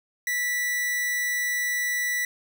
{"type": "tone", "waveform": "45% pulse", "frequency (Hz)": 1960, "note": "B6", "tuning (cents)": -14, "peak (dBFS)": -24, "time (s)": [0.27, 2.25], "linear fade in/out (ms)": 2, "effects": []}